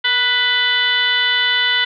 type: tone with frequency modulation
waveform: sine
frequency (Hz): 2489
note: D#7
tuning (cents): 0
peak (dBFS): -13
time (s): 0.04-1.85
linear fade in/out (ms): 10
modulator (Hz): 505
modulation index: 2.3
effects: none